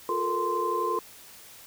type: tone cluster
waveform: sine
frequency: 355.1 / 435.2 / 466.8 / 1041 Hz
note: F4 / A4 / A#4 / C6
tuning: +29 / -19 / +2 / -9 cents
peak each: -32 / -32 / -34 / -27 dBFS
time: 0.09-0.99 s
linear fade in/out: 2 ms
effects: white hiss -49 dBFS RMS until 1.66 s